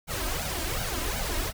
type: noise with flanger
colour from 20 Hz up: pink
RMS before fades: -30 dBFS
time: 0.07-1.53 s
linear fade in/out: 50 ms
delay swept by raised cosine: 1.3 to 3.2 ms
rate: 2.7 Hz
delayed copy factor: +1
effects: none

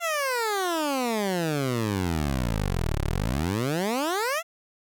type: exponential two-way sweep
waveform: 15% pulse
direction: down then up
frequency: 698.5 to 33.6 to 698.5 Hz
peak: -18 dBFS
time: 0-4.43 s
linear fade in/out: 50 ms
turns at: 3.02 s
effects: none

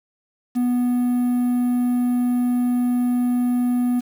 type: tone with quantisation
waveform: triangle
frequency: 245.7 Hz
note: B3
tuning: 9 cents flat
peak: -15 dBFS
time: 0.55-4.01 s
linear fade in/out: 20 ms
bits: 7
effects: none

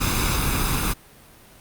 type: noise with comb filter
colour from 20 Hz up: pink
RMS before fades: -22 dBFS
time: 0-0.94 s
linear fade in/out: 20 ms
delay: 0.8 ms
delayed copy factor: +0.6
effects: pink hiss -49 dBFS RMS until 1.6 s + Opus 48 kbps

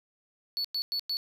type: tone bursts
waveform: triangle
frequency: 4435 Hz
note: C#8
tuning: in tune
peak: -27 dBFS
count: 4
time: 0.57-1.17 s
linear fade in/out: 0 ms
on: 75 ms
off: 100 ms
effects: none

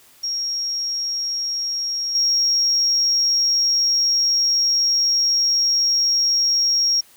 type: tone with level steps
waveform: sine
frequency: 5588 Hz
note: F8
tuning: in tune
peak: -21 / -14 dBFS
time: 0.23-7.01 s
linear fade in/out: 10 ms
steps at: 2.15 s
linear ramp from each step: 2 ms
effects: tanh soft clip ceiling -11 dBFS + white hiss -51 dBFS RMS until 7.16 s

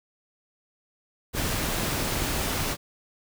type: noise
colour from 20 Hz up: pink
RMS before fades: -28 dBFS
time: 1.33-2.77 s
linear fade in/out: 50 ms
type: click train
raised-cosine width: 3 ms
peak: -21 dBFS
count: 27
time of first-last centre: 1.35-2.606 s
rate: 20.7 Hz
effects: none

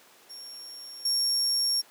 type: tone with level steps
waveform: 35% pulse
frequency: 5530 Hz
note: F8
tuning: 18 cents flat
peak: -38 / -21 dBFS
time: 0.29-1.82 s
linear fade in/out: 20 ms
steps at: 1.05 s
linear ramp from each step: 5 ms
effects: pink hiss -55 dBFS RMS until 1.9 s + high-pass 400 Hz 12 dB/octave

